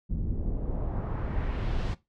brown noise with low-pass filter sweep, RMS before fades -30 dBFS, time 0.09-1.95 s, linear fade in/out 20 ms, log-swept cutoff 210 to 5200 Hz, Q 1.1, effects noise-tail reverb RT60 0.2 s tail -17 dB re dry

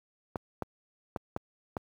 clicks, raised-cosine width 1 ms, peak -18 dBFS, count 5, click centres 0.358 / 0.623 / 1.162 / 1.364 / 1.768 s, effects high-pass 60 Hz 12 dB/octave + 9-bit

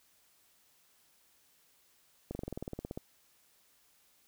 slowing click train, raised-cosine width 2 ms, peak -25 dBFS, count 14, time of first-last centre 2.31-2.975 s, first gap 40 ms, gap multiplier 1.04, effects white hiss -68 dBFS RMS until 4.27 s

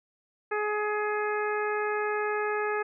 harmonic tone, 420.6 Hz, G#4, 22 cents sharp, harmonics 1 / 2 / 3 / 4 / 5 / 6, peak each -29 / -34 / -34 / -34 / -40 / -42 dBFS, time 0.51-2.83 s, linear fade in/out 10 ms, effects none

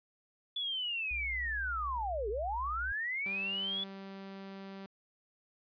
sine linear two-way sweep, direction down then up, 3454 to 390 to 3454 Hz, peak -33 dBFS, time 0.56-3.84 s, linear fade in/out 5 ms, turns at 2.29 s
sine tone with vibrato, 61.5 Hz, B1, 7 cents flat, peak -40 dBFS, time 1.11-2.92 s, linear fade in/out 0 ms, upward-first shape sine, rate 4.1 Hz, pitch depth 61 cents each way
sawtooth tone, 194.6 Hz, G3, 12 cents flat, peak -40 dBFS, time 3.26-4.86 s, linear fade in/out 0 ms
effects resampled to 11025 Hz

